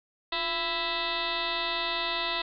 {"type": "tone with frequency modulation", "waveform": "sine", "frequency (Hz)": 2300, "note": "D7", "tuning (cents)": -37, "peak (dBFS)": -27, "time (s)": [0.32, 2.42], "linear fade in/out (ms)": 5, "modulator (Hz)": 325, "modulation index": 5.5, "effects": []}